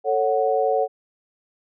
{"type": "chord", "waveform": "sine", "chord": "F# minor", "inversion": "first", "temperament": "just", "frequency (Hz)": [444, 555, 740], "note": ["A4", "C#5", "F#5"], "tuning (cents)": [16, 2, 0], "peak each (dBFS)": -22, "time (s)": [0.04, 0.88], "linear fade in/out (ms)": 50, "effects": []}